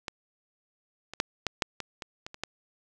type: clicks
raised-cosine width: 0.2 ms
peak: -16 / -22 / -7 / -10 / -7 / -17 / -20 / -21 / -25 / -14 dBFS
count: 10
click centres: 0.082 / 1.136 / 1.201 / 1.467 / 1.622 / 1.803 / 2.022 / 2.265 / 2.344 / 2.436 s
effects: none